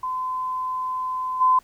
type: tone with level steps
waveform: sine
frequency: 1023 Hz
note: C6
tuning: 39 cents flat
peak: -24 / -14 dBFS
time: 0.03-1.59 s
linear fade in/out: 5 ms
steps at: 1.4 s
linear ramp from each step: 20 ms
effects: pink hiss -57 dBFS RMS until 1.63 s